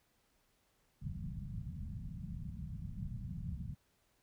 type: low-pass noise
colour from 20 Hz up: white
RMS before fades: -43 dBFS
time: 1.01-3.75 s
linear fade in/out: 20 ms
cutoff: 190 Hz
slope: 48 dB/octave
effects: pink hiss -75 dBFS RMS until 4.22 s